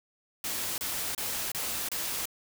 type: noise bursts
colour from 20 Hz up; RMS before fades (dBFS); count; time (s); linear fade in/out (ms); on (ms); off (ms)
white; -33; 5; 0.44-2.256; 2; 340; 29
effects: none